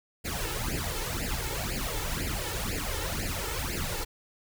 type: noise with flanger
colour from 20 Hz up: pink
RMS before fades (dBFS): -32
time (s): 0.24-4.05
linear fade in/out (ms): 20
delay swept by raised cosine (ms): 0.41 to 2.31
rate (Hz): 2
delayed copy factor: +0.9
effects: none